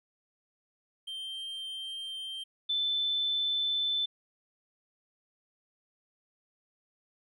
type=tone pair in turn; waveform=triangle / sine; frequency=3151 / 3523 Hz; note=G7 / A7; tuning=+8 / +1 cents; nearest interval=major second; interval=193 cents; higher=second; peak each=-35 / -27 dBFS; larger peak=second; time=1.07-2.44 / 2.69-4.06 s; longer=neither; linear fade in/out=10 ms; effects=none